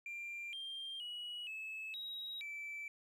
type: tone with pitch steps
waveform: triangle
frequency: 2378 / 3186 / 2916 / 2600 / 3821 / 2322 Hz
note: D7 / G7 / F#7 / E7 / A#7 / D7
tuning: +21 / +27 / -26 / -24 / +42 / -20 cents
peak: -40 dBFS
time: 0.06-2.88 s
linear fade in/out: 2 ms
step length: 470 ms
effects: tanh soft clip ceiling -38 dBFS + 13-bit